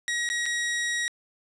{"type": "tone with dropouts", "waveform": "sawtooth", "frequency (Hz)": 1900, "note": "A#6", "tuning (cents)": 33, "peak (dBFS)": -22, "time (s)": [0.08, 1.08], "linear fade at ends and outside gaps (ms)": 0, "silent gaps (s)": [[0.29, 0.3], [0.457, 0.462]], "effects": ["resampled to 22050 Hz", "9-bit"]}